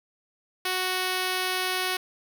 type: tone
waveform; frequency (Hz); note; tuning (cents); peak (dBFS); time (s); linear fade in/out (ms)
5% pulse; 370; F#4; 0; -14; 0.65-1.97; 5
effects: none